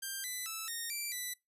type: tone with pitch steps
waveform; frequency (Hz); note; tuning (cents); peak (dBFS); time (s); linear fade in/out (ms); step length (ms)
5% pulse; 1585 / 1999 / 1315 / 1848 / 2345 / 1984; G6 / B6 / E6 / A#6 / D7 / B6; +19 / +20 / -5 / -16 / -3 / +7; -27; 0.02-1.34; 10; 220
effects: noise-tail reverb RT60 0.2 s tail -24 dB re dry + resampled to 32000 Hz